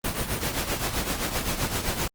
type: noise with tremolo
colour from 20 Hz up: pink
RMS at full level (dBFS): -25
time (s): 0.04-2.08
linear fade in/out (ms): 5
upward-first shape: triangle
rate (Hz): 7.7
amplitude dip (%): 70
effects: Opus 32 kbps